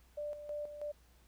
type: tone with tremolo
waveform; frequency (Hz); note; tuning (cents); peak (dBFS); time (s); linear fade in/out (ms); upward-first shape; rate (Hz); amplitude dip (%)
sine; 591; D5; +11; -37; 0.17-0.92; 10; square; 3.1; 60
effects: added 60 Hz sine -63 dBFS peak until 1.27 s + pink hiss -69 dBFS RMS until 1.27 s